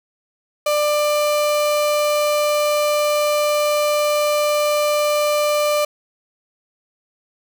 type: tone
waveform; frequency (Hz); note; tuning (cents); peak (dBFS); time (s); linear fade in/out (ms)
35% pulse; 594; D5; +20; -14; 0.66-5.85; 5
effects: none